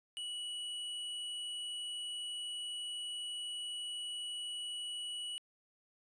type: tone with hard clipping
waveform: sine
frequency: 2938 Hz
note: F#7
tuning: 13 cents flat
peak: -40 dBFS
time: 0.17-5.38 s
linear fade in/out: 0 ms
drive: 17 dB
effects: resampled to 22050 Hz